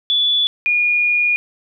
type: tone pair in turn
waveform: sine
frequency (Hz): 3446 / 2437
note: A7 / D#7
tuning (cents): -37 / -37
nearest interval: tritone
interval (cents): 600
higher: first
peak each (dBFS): -13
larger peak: neither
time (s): 0.1-0.47 / 0.66-1.36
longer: second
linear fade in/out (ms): 0
effects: none